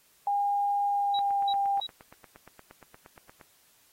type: tone with pitch glide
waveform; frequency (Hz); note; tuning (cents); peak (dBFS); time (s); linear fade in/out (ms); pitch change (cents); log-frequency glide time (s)
sine; 810 to 797.5; G#5 to G5; -43 to +30; -24; 0.27-1.8; 2; -27; 0.88-1.51
type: tone bursts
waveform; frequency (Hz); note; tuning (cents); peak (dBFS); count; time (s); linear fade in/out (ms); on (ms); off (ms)
sine; 3871; B7; -35; -32; 3; 1.14-1.868; 5; 56; 280
type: click train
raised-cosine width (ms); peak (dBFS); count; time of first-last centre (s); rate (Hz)
0.5; -34; 20; 1.19-3.412; 8.55
effects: white hiss -63 dBFS RMS until 3.92 s + AAC 48 kbps